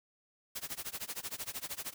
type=noise with tremolo; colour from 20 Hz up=white; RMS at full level=-38 dBFS; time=0.55-1.94 s; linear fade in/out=10 ms; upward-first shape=sine; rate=13 Hz; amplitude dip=95%; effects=none